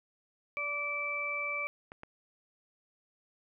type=harmonic tone; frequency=581 Hz; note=D5; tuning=19 cents flat; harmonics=1 / 2 / 4; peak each=-42 / -40 / -33 dBFS; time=0.57-1.67 s; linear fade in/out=0 ms
type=clicks; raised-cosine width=0.5 ms; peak=-30 dBFS; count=2; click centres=1.919 / 2.034 s
effects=none